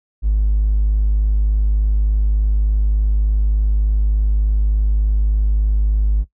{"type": "tone", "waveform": "triangle", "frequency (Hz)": 51.7, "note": "G#1", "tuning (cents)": -7, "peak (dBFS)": -9, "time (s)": [0.22, 6.25], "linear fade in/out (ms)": 50, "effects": ["noise-tail reverb RT60 0.1 s tail -18 dB re dry", "tanh soft clip ceiling -9 dBFS"]}